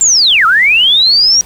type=linear two-way sweep; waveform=sine; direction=down then up; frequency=7459 to 1244.5 to 5770 Hz; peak=-5 dBFS; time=0.01-1.41 s; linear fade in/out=0 ms; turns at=0.46 s; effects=pink hiss -36 dBFS RMS until 1.45 s